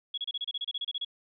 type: tone bursts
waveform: sine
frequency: 3348 Hz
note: G#7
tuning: 13 cents sharp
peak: -30 dBFS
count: 14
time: 0.14-1.048 s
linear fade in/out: 5 ms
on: 37 ms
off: 30 ms
effects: none